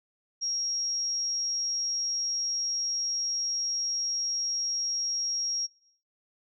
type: tone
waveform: sine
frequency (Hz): 5600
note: F8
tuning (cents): +4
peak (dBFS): -28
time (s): 0.41-5.67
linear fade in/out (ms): 20
effects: noise-tail reverb RT60 0.6 s tail -19 dB re dry